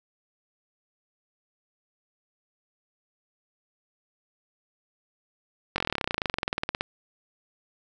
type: slowing click train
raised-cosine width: 0.3 ms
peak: -10 dBFS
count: 29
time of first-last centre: 5.76-6.809 s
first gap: 21 ms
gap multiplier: 1.04
effects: none